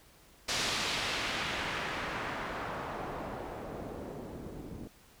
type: noise with low-pass filter sweep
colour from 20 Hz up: white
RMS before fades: -37 dBFS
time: 0.48-4.88 s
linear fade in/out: 10 ms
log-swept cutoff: 5100 to 280 Hz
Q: 1
effects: pink hiss -60 dBFS RMS until 5.2 s